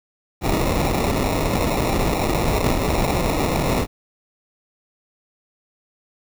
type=noise with sample-and-hold; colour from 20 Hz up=pink; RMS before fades=-20 dBFS; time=0.41-3.87 s; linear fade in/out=50 ms; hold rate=1575 Hz; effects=none